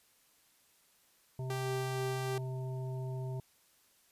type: harmonic tone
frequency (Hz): 129.6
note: C3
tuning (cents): -16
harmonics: 1 / 3 / 5 / 7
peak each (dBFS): -36 / -46 / -50 / -53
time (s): 1.39-3.4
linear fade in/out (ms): 2
type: tone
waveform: sawtooth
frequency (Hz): 392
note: G4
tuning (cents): 0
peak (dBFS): -32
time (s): 1.5-2.38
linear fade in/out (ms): 2
effects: white hiss -68 dBFS RMS until 4.11 s + resampled to 32000 Hz